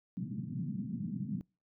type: band-pass noise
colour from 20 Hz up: white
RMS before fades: -38 dBFS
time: 0.17-1.41 s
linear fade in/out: 0 ms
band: 120 to 240 Hz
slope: 48 dB/octave
effects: noise-tail reverb RT60 0.3 s tail -26 dB re dry